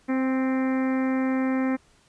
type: harmonic tone with a mistuned harmonic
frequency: 261.6 Hz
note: C4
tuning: in tune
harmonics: 1 / 2 / 3 / 4 / 5 / 6 / 7 / 8 / 9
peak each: -22 / -32 / -37 / -39 / -40 / -43 / -39 / -41 / -45 dBFS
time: 0.08-1.77 s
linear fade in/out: 20 ms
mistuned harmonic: 3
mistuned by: +17 cents
effects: pink hiss -60 dBFS RMS until 2.08 s + resampled to 22050 Hz